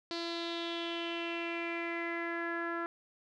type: tone with low-pass filter sweep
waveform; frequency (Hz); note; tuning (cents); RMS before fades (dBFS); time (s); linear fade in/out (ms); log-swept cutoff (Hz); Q
sawtooth; 338.1; E4; +44; -37; 0.11-2.86; 0; 4400 to 1500; 5.4
effects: none